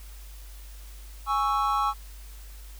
triangle chord, C# minor, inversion second, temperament equal, 830.6 / 1108.7 / 1318.5 Hz, G#5 / C#6 / E6, 0 / 0 / 0 cents, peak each -26 / -24 / -26 dBFS, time 1.26-1.94 s, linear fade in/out 50 ms, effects added 50 Hz sine -41 dBFS peak until 2.79 s + white hiss -52 dBFS RMS until 2.79 s

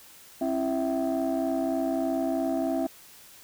sine tone cluster, 268.6 / 331.9 / 659 / 763 Hz, C4 / E4 / E5 / G5, +46 / +12 / -1 / -47 cents, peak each -27 / -30 / -28 / -35 dBFS, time 0.41-2.87 s, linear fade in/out 5 ms, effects tanh soft clip ceiling -19 dBFS + white hiss -51 dBFS RMS until 3.43 s

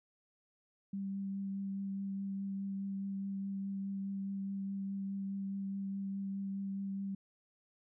sine tone with vibrato, 196 Hz, G3, in tune, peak -36 dBFS, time 0.93-7.15 s, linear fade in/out 5 ms, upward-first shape triangle, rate 4.8 Hz, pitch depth 13 cents each way, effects none

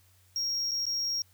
triangle tone with dropouts, 5588 Hz, F8, in tune, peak -27 dBFS, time 0.36-1.22 s, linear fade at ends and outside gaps 1 ms, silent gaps 0.711-0.716 / 0.855-0.866 s, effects added 92 Hz sine -62 dBFS peak until 1.33 s + white hiss -65 dBFS RMS until 1.33 s

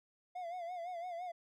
triangle tone with vibrato, 702 Hz, F5, 9 cents sharp, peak -38 dBFS, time 0.35-1.32 s, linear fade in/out 10 ms, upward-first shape sine, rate 5.9 Hz, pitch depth 83 cents each way, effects none

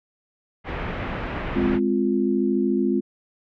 pink low-pass noise, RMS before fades -29 dBFS, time 0.64-1.8 s, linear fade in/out 50 ms, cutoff 2500 Hz, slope 24 dB/octave
sine chord, F minor, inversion first, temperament equal, 207.7 / 261.6 / 349.2 Hz, Ab3 / C4 / F4, 0 / 0 / 0 cents, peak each -23 dBFS, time 1.55-3.01 s, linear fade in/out 20 ms
effects none

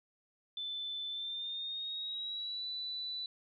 sine tone with pitch glide, 3521 to 3975 Hz, A7 to B7, 0 to +10 cents, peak -37 dBFS, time 0.57-3.26 s, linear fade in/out 2 ms, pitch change +210 cents, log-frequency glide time 1.1-2.66 s, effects none

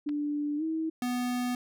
sine tone with pitch glide, 293.7 to 320.3 Hz, D4 to E4, 0 to -50 cents, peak -28 dBFS, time 0.06-0.9 s, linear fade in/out 10 ms, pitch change +150 cents, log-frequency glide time 0.57-0.63 s
clicks, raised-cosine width 0.3 ms, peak -32 dBFS, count 2, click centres 0.09 / 0.093 s
square tone, 246.9 Hz, B3, in tune, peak -29 dBFS, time 1.02-1.55 s, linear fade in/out 2 ms
effects none

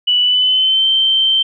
sine tone with pitch glide, 2960 to 3118 Hz, F#7 to G7, 0 to -10 cents, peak -10 dBFS, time 0.07-1.43 s, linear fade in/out 10 ms, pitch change +90 cents, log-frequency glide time 0.21-0.88 s, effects none

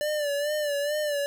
square tone with vibrato, 587.3 Hz, D5, in tune, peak -26 dBFS, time 0.01-1.26 s, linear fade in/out 0 ms, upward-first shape sine, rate 2.3 Hz, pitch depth 59 cents each way, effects none

